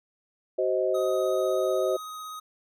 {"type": "chord", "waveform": "sine", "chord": "C diminished", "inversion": "second", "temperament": "just", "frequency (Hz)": [376.7, 523.3, 627.9], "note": ["Gb4", "C5", "Eb5"], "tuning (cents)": [31, 0, 16], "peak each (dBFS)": -27, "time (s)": [0.58, 1.97], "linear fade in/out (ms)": 10}
{"type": "tone with vibrato", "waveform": "square", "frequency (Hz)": 1256, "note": "D#6", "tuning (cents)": 16, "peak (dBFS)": -37, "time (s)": [0.94, 2.4], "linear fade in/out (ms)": 10, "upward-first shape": "sine", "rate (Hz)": 16, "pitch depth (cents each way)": 9}
{"effects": []}